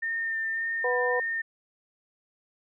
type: tone with vibrato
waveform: sine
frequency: 1812 Hz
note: A#6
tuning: 50 cents flat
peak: -27 dBFS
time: 0.02-1.42 s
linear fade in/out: 10 ms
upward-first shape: sine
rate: 1.8 Hz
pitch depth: 15 cents each way
type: harmonic tone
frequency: 246.9 Hz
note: B3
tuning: in tune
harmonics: 2 / 3 / 4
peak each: -26 / -33 / -32 dBFS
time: 0.84-1.2 s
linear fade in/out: 5 ms
effects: none

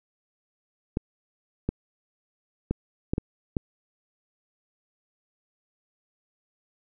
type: clicks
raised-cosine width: 3 ms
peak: -12 dBFS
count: 6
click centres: 0.971 / 1.69 / 2.71 / 3.135 / 3.181 / 3.568 s
effects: none

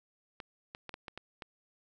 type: clicks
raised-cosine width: 0.3 ms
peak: -26 dBFS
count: 7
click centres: 0.402 / 0.749 / 0.893 / 0.941 / 1.082 / 1.176 / 1.422 s
effects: none

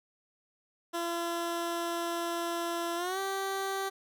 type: tone with pitch glide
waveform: 15% pulse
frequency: 340.3 to 388.7 Hz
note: F4 to G4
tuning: -45 to -15 cents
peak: -25 dBFS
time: 0.93-3.9 s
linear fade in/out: 20 ms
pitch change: +230 cents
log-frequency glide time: 2.96-3.19 s
effects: none

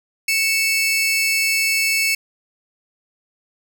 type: tone pair together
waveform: sawtooth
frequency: 2217 / 2637 Hz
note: C#7 / E7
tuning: 0 / 0 cents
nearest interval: minor third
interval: 300 cents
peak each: -16 dBFS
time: 0.28-2.15 s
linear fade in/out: 5 ms
effects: none

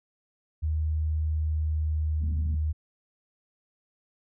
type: tone with pitch glide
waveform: sine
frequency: 77.78 to 77.24 Hz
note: D#2 to D#2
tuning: 0 to -12 cents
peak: -24 dBFS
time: 0.62-2.73 s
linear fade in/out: 20 ms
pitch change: -12 cents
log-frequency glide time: 1.21-2.37 s
type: low-pass noise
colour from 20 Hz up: white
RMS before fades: -40 dBFS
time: 2.2-2.57 s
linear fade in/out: 20 ms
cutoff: 240 Hz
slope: 48 dB/octave
effects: none

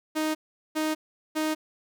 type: tone bursts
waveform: sawtooth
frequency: 311.1 Hz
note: D#4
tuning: in tune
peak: -21 dBFS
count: 3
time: 0.15-1.55 s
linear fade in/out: 20 ms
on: 200 ms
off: 400 ms
effects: none

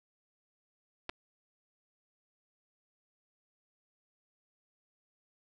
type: clicks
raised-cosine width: 0.3 ms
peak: -22 dBFS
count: 2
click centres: 1.093 / 1.096 s
effects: none

